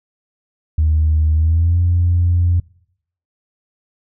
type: tone with pitch glide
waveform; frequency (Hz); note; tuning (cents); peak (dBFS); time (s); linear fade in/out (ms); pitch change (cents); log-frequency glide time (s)
sine; 77.78 to 87.31; D#2 to F2; 0 to 0; -10; 0.78-2.6; 5; +200; 1.34-1.79
effects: noise-tail reverb RT60 0.7 s tail -24 dB re dry + tanh soft clip ceiling -7 dBFS